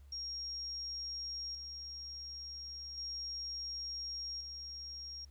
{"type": "tone with tremolo", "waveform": "sine", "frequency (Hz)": 5580, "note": "F8", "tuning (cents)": -2, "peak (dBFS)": -39, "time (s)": [0.12, 5.25], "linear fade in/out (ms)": 5, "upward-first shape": "square", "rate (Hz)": 0.35, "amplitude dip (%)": 40, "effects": ["added 70 Hz sine -54 dBFS peak until 5.3 s", "pink hiss -73 dBFS RMS until 5.3 s"]}